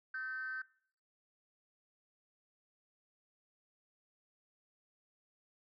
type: tone with frequency modulation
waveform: sine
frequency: 1541 Hz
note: G6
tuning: 30 cents flat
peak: -37 dBFS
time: 0.14-0.62 s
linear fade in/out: 5 ms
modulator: 257 Hz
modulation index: 0.4
effects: noise-tail reverb RT60 0.5 s tail -19 dB re dry + tanh soft clip ceiling -33 dBFS